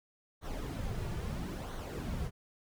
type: noise with flanger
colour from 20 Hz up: brown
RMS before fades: -38 dBFS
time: 0.41-2.31 s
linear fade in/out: 50 ms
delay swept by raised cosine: 0.39 to 3.89 ms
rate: 0.75 Hz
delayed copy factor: -0.55
effects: none